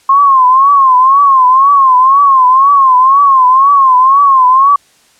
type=tone with vibrato; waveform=sine; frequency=1070 Hz; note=C6; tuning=38 cents sharp; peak=-3 dBFS; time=0.09-4.76 s; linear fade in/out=5 ms; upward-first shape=triangle; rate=2 Hz; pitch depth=130 cents each way; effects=white hiss -48 dBFS RMS until 5.19 s + low-pass 9000 Hz 12 dB/octave